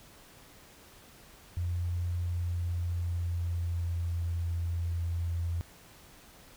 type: tone with pitch glide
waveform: sine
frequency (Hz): 87.4 to 85.11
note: F2 to F2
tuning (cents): +2 to -44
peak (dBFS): -29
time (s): 1.57-5.61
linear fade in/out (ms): 0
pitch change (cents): -46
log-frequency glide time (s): 2.2-4.42
effects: pink hiss -55 dBFS RMS until 6.56 s